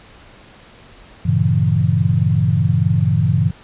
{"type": "chord", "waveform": "sine", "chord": "G diminished seventh", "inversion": "none", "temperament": "equal with one note detuned", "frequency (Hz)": [98, 116.54, 140.04, 164.81], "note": ["G2", "Bb2", "Db3", "Fb3"], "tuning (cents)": [0, 0, 18, 0], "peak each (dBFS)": -18, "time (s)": [1.25, 3.51], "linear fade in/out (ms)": 10, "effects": ["pink hiss -44 dBFS RMS until 3.63 s", "resampled to 8000 Hz"]}